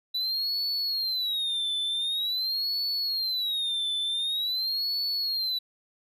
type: tone with vibrato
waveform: triangle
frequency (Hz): 3951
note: B7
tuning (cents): 0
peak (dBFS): -25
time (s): 0.14-5.59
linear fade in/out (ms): 10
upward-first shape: sine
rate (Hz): 0.46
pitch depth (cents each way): 200
effects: none